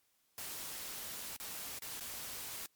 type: noise with dropouts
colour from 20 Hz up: white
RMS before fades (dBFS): -44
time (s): 0.38-2.66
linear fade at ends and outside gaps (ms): 0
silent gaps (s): 1.364-1.4 / 1.788-1.821 / 1.996-2.008
effects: white hiss -75 dBFS RMS until 2.75 s + MP3 96 kbps